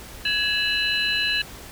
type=tone cluster; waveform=sine; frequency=1677 / 2630 / 2926 / 4023 Hz; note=G#6 / E7 / F#7 / B7; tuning=+16 / -5 / -20 / +31 cents; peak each=-26 dBFS; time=0.25-1.42 s; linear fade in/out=5 ms; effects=added 60 Hz sine -47 dBFS peak until 1.71 s + pink hiss -41 dBFS RMS until 1.71 s